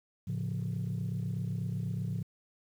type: chord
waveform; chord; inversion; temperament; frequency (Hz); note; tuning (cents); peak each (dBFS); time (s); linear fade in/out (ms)
sine; A augmented; none; equal with one note detuned; 110 / 138.11 / 174.61; A2 / C#3 / E#3; 0 / -6 / 0; -34 / -35 / -35; 0.27-2.23; 10
effects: tanh soft clip ceiling -27 dBFS + 10-bit